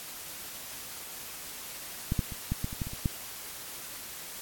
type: clicks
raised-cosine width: 5 ms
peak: -15 / -14 / -27 / -16 / -18 / -26 / -19 / -25 / -27 / -14 dBFS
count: 10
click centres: 2.121 / 2.192 / 2.322 / 2.52 / 2.644 / 2.729 / 2.818 / 2.87 / 2.934 / 3.058 s
effects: white hiss -42 dBFS RMS until 4.41 s + AAC 64 kbps

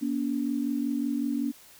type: tone pair together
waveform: sine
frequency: 239.8 / 285.2 Hz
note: A#3 / C#4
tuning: +49 / +49 cents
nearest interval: minor third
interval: 300 cents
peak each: -29 / -28 dBFS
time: 0.01-1.52 s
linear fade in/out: 20 ms
effects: white hiss -53 dBFS RMS until 1.79 s

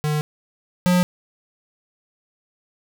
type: tone pair in turn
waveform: square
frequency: 150.9 / 179.45 Hz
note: D3 / F3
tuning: +47 / +47 cents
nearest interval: minor third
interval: 300 cents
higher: second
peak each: -20 / -15 dBFS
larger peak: second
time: 0.04-0.21 / 0.86-1.03 s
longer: neither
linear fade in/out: 0 ms
effects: none

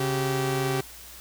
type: tone pair together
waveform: sawtooth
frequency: 136.42 / 386.6 Hz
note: C#3 / G4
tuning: -27 / -24 cents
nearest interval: octave + tritone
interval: 1803 cents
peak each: -23 dBFS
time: 0-0.81 s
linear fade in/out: 5 ms
effects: added 60 Hz sine -51 dBFS peak until 1.2 s + white hiss -45 dBFS RMS until 1.2 s

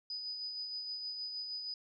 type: tone with tremolo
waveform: sine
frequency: 4978 Hz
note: D#8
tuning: in tune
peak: -37 dBFS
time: 0.1-1.74 s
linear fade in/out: 2 ms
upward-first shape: sine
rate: 6.4 Hz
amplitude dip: 35%
effects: none

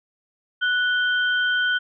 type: tone pair together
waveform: sine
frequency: 1480 / 3136 Hz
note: F#6 / G7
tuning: 0 / 0 cents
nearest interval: octave + minor second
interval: 1300 cents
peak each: -19 / -27 dBFS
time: 0.61-1.79 s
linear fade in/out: 20 ms
effects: none

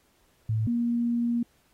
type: tone pair in turn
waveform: sine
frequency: 110 / 236.6 Hz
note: A2 / A#3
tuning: 0 / +26 cents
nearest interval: octave + minor second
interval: 1326 cents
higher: second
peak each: -23 dBFS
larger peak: neither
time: 0.49-0.67 / 0.67-1.43 s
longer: second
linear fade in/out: 5 ms
effects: pink hiss -66 dBFS RMS until 1.73 s + AAC 48 kbps

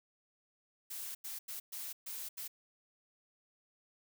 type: noise bursts at uneven times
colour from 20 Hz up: blue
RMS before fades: -43 dBFS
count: 6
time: 0.9-1.15 / 1.24-1.39 / 1.48-1.6 / 1.72-1.93 / 2.06-2.29 / 2.37-2.48 s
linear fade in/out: 10 ms
effects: none

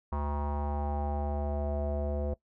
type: tone with low-pass filter sweep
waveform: square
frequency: 72.8 Hz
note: D2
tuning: 15 cents flat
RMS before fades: -32 dBFS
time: 0.12-2.34 s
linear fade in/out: 5 ms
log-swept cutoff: 1000 to 580 Hz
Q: 6.2
effects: noise-tail reverb RT60 0.1 s tail -20 dB re dry

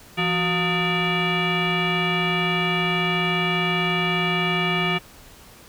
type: tone with frequency modulation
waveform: sine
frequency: 1244.5 Hz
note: D#6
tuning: in tune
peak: -19 dBFS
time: 0.17-4.99 s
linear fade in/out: 20 ms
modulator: 538 Hz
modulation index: 3.2
effects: pink hiss -47 dBFS RMS until 5.68 s

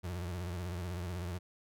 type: tone with vibrato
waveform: 35% pulse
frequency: 88.4 Hz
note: F2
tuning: 22 cents sharp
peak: -35 dBFS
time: 0.03-1.39 s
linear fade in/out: 20 ms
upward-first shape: sine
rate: 16 Hz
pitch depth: 92 cents each way
effects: none

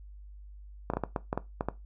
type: clicks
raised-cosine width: 1 ms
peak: -15 dBFS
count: 9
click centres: 0.901 / 0.936 / 0.97 / 1.037 / 1.162 / 1.329 / 1.376 / 1.609 / 1.686 s
effects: noise-tail reverb RT60 0.2 s tail -17 dB re dry + added 50 Hz sine -45 dBFS peak until 1.85 s

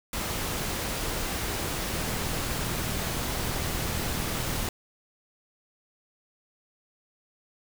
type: noise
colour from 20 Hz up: pink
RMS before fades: -31 dBFS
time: 0.13-4.69 s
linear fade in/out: 2 ms
type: click train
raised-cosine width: 5 ms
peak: -25 dBFS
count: 110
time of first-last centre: 1.94-4.679 s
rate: 39.8 Hz
effects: none

